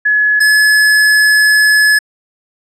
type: tone pair in turn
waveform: sine / square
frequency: 1698 / 1707.8 Hz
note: G#6 / G#6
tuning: +38 / +48 cents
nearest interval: unison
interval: 10 cents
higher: second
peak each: -8 / -7 dBFS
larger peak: second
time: 0.05-0.4 / 0.4-1.99 s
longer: second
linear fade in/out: 10 ms
effects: low-pass 11000 Hz 12 dB/octave